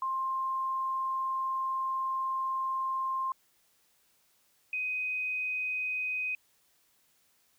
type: tone pair in turn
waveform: sine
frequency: 1056 / 2507 Hz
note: C6 / D#7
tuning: +16 / +12 cents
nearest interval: octave + minor third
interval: 1496 cents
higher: second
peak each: -29 / -30 dBFS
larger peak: first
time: 0.02-3.32 / 4.73-6.35 s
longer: first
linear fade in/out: 2 ms
effects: white hiss -69 dBFS RMS until 7.58 s